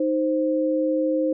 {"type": "tone pair together", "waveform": "sine", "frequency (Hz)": [311.1, 523.2], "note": ["D#4", "C5"], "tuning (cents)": [0, 0], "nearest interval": "major sixth", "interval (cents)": 900, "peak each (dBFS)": -22, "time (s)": [0, 1.33], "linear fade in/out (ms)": 5, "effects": []}